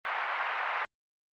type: band-pass noise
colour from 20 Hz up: pink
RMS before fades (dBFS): -32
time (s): 0.05-0.85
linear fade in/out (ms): 0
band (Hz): 810 to 2300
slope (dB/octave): 24
effects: Opus 32 kbps